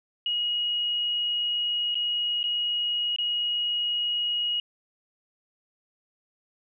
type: tone with dropouts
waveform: sine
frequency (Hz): 2893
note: F#7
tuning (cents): -40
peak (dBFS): -24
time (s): 0.26-4.6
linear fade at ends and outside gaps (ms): 2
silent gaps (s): 1.945-1.953 / 2.431-2.439 / 3.162-3.185
effects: none